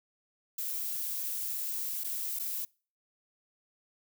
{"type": "noise with dropouts", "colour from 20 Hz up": "violet", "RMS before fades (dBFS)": -35, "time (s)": [0.58, 2.65], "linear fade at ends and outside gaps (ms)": 5, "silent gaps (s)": [[2.037, 2.044], [2.391, 2.395]], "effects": ["noise-tail reverb RT60 0.4 s tail -26 dB re dry"]}